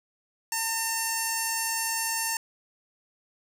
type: tone with notch filter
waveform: 5% pulse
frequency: 905 Hz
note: A5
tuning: 48 cents sharp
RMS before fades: -29 dBFS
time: 0.52-2.37 s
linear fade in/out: 2 ms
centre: 3700 Hz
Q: 1.4
effects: none